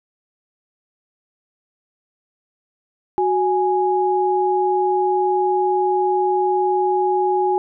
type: tone pair together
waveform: sine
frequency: 370.2 / 831 Hz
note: F#4 / G#5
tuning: +1 / +1 cents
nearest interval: octave + major second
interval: 1400 cents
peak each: -18 dBFS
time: 3.18-7.58 s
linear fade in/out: 0 ms
effects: none